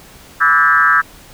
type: tone with frequency modulation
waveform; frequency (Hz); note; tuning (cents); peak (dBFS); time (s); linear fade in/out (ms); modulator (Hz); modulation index
sine; 1454; F#6; -31; -8; 0.4-1.02; 20; 151; 1.9
effects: pink hiss -41 dBFS RMS until 1.33 s